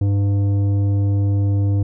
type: tone with tanh clipping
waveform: sine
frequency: 100.1 Hz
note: G2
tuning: 37 cents sharp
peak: -16 dBFS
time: 0.01-1.83 s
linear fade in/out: 5 ms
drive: 10 dB
effects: none